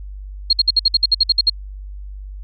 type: tone bursts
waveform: sine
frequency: 4261 Hz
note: C8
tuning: 31 cents sharp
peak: -9 dBFS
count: 12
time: 0.5-1.498 s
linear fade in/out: 5 ms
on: 30 ms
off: 58 ms
effects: added 49 Hz sine -29 dBFS peak until 2.43 s